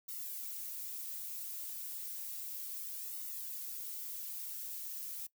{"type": "noise with flanger", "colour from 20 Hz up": "violet", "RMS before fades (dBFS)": -43, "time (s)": [0.08, 5.27], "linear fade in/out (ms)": 10, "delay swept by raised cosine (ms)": [1.2, 6.8], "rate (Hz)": 0.32, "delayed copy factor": -1, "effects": ["noise-tail reverb RT60 0.1 s tail -19 dB re dry"]}